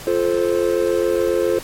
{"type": "chord", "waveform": "triangle", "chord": "F major", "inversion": "none", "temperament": "just", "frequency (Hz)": [349.2, 436.5, 523.8], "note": ["F4", "A4", "C5"], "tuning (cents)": [0, -14, 2], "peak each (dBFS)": -18, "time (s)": [0.07, 1.59], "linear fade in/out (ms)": 2, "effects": ["pink hiss -35 dBFS RMS until 1.63 s", "MP3 64 kbps"]}